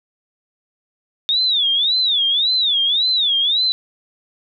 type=tone with vibrato; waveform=sine; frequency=3611 Hz; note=A7; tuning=44 cents sharp; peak=-14 dBFS; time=1.29-3.72 s; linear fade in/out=0 ms; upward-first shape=sine; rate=1.8 Hz; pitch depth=210 cents each way; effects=none